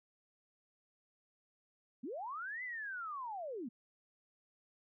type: linear two-way sweep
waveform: sine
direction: up then down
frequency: 207.7 to 2053 to 207.7 Hz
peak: -40 dBFS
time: 2.03-3.69 s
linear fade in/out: 10 ms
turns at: 2.63 s
effects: none